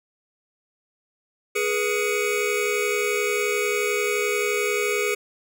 square tone cluster, 415.7 / 487.1 / 2244 / 2510 Hz, G#4 / B4 / C#7 / D#7, +2 / -24 / +21 / +15 cents, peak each -25 / -29 / -28 / -33 dBFS, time 1.55-5.15 s, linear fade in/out 10 ms, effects none

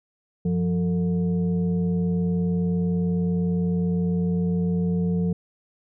sine tone with frequency modulation, 175.4 Hz, F3, 8 cents sharp, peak -20 dBFS, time 0.45-5.33 s, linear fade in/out 5 ms, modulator 271 Hz, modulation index 0.58, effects none

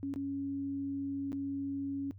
sine tone with dropouts, 277.2 Hz, C#4, in tune, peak -33 dBFS, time 0.03-2.11 s, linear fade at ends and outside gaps 0 ms, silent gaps 0.139-0.16 / 1.32-1.329 s, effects noise-tail reverb RT60 0.1 s tail -18 dB re dry + added 97 Hz sine -48 dBFS peak until 2.18 s

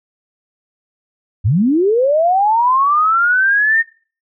sine linear sweep, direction up, 83.7 to 1844 Hz, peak -10 dBFS, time 1.44-3.83 s, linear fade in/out 20 ms, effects noise-tail reverb RT60 0.4 s tail -22 dB re dry

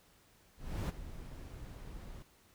brown noise with ADSR envelope, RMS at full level -33 dBFS, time 0.57-2.23 s, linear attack 320 ms, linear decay 20 ms, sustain -14 dB, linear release 10 ms, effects pink hiss -66 dBFS RMS until 2.54 s

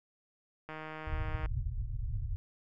click train, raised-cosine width 0.5 ms, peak -28 dBFS, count 121, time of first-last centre 0.69-1.459 s, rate 156 Hz
pink low-pass noise, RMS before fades -35 dBFS, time 1.07-2.36 s, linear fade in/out 0 ms, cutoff 130 Hz, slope 96 dB/octave
effects none

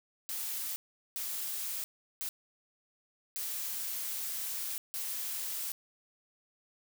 blue noise bursts at uneven times, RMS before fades -37 dBFS, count 5, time 0.29-0.76 / 1.16-1.84 / 2.21-2.29 / 3.36-4.78 / 4.94-5.72 s, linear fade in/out 0 ms, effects none

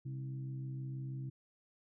harmonic tone with a mistuned harmonic, 66.4 Hz, C2, 26 cents sharp, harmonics 2 / 3 / 4 / 5, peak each -39 / -55 / -57 / -53 dBFS, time 0.05-1.3 s, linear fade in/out 10 ms, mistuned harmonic 5, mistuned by -40 cents, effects none

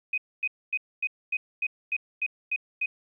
sine tone bursts, 2507 Hz, D#7, 12 cents sharp, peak -24 dBFS, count 10, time 0.13-2.86 s, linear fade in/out 5 ms, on 48 ms, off 250 ms, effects 11-bit

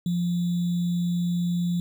sine tone with sample-and-hold, 174.6 Hz, F3, in tune, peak -22 dBFS, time 0.06-1.8 s, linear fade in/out 2 ms, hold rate 3675 Hz, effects none

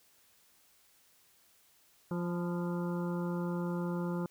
harmonic tone with a mistuned harmonic, 174.61 Hz, F3, in tune, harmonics 1 / 2 / 3 / 5 / 6 / 7 / 8, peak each -33 / -39 / -43 / -47 / -49 / -50 / -51 dBFS, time 2.11-4.26 s, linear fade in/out 2 ms, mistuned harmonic 6, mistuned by -50 cents, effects white hiss -66 dBFS RMS until 4.3 s

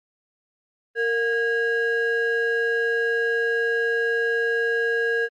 triangle ring-modulated tone, 588 Hz, D5, 2 cents sharp, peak -15 dBFS, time 0.95-5.29 s, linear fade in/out 50 ms, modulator 1050 Hz, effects Opus 32 kbps

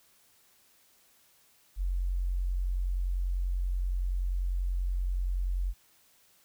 sine tone, 45.2 Hz, F#1, 40 cents flat, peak -27 dBFS, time 1.76-5.74 s, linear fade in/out 50 ms, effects white hiss -64 dBFS RMS until 6.44 s

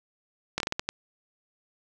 slowing click train, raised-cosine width 0.2 ms, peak -10 dBFS, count 7, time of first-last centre 0.58-0.89 s, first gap 22 ms, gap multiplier 1.34, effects none

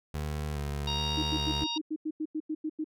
25% pulse tone with vibrato, 73.42 Hz, D2, in tune, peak -28 dBFS, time 0.14-1.64 s, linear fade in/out 5 ms, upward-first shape square, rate 1.2 Hz, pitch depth 38 cents each way
harmonic tone, 936 Hz, A#5, 7 cents sharp, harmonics 1 / 3 / 4 / 5 / 6, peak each -38 / -38 / -33 / -41 / -45 dBFS, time 0.87-1.78 s, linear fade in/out 5 ms
sine tone bursts, 311.1 Hz, D#4, in tune, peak -29 dBFS, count 12, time 1.17-2.844 s, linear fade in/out 10 ms, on 57 ms, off 90 ms
effects none

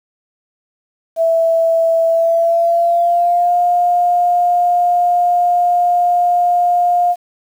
sine tone with pitch glide, 659.3 to 706.6 Hz, E5 to F5, 0 to +20 cents, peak -10 dBFS, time 1.16-7.16 s, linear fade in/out 50 ms, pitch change +120 cents, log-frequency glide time 2.07-3.55 s, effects 7-bit

